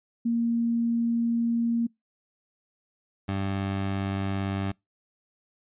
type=tone pair in turn; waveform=sine / 20% pulse; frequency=233.1 / 97.67 Hz; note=A#3 / G2; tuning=0 / -6 cents; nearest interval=octave + minor third; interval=1506 cents; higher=first; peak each=-22 dBFS; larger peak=neither; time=0.25-1.87 / 3.28-4.72 s; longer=first; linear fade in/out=10 ms; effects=noise-tail reverb RT60 0.2 s tail -26 dB re dry + resampled to 8000 Hz